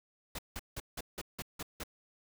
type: noise bursts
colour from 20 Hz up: pink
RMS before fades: -40 dBFS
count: 8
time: 0.35-1.836 s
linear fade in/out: 5 ms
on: 37 ms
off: 170 ms
effects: none